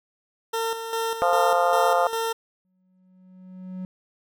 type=tone with tremolo; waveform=20% pulse; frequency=454 Hz; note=A#4; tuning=46 cents flat; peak=-19 dBFS; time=0.53-2.33 s; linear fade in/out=10 ms; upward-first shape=square; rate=2.5 Hz; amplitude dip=55%
type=harmonic tone; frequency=174.61 Hz; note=F3; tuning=in tune; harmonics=3 / 4 / 5 / 6 / 7 / 8; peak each=-23 / -22 / -26 / -30 / -26 / -31 dBFS; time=1.22-2.07 s; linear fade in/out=0 ms
type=tone with exponential growth; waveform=triangle; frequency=185 Hz; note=F#3; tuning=in tune; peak=-27 dBFS; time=2.65-3.85 s; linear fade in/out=0 ms; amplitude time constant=260 ms
effects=none